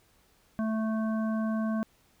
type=harmonic tone; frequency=220 Hz; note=A3; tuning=in tune; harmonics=1 / 3 / 5 / 7; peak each=-27 / -37 / -41 / -44 dBFS; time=0.59-1.83 s; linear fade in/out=0 ms; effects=pink hiss -65 dBFS RMS until 2.2 s